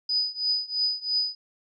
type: tone with tremolo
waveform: sine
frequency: 4978 Hz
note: D#8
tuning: in tune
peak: -20 dBFS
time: 0.09-1.35 s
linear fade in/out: 5 ms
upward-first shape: triangle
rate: 3 Hz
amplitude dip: 95%
effects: none